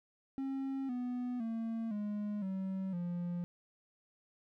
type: tone with pitch steps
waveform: triangle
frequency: 269.6 / 247.2 / 226.7 / 207.9 / 190.64 / 174.81 Hz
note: C#4 / B3 / A#3 / G#3 / G3 / F3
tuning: -48 / +2 / -48 / +2 / -48 / +2 cents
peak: -33 dBFS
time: 0.38-3.44 s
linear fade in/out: 0 ms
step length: 510 ms
effects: none